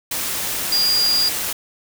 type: tone in noise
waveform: sine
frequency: 4822 Hz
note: D8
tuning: 45 cents sharp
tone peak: -15 dBFS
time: 0.72-1.29 s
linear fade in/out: 5 ms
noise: white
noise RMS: -24 dBFS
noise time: 0.11-1.53 s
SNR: +6 dB
effects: none